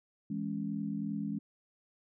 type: chord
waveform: sine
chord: C# minor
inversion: first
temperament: equal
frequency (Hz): 164.81 / 207.7 / 277.2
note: E3 / G#3 / C#4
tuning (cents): 0 / 0 / 0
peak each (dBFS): -40 / -35 / -39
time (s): 0.3-1.39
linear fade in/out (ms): 5
effects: none